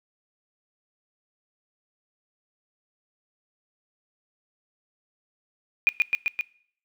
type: tone with echo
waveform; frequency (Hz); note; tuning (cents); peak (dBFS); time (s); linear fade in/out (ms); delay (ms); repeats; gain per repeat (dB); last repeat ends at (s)
sine; 2442; D#7; -33; -14; 5.87-5.89; 0; 130; 4; -2; 6.41
effects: noise-tail reverb RT60 0.6 s tail -22 dB re dry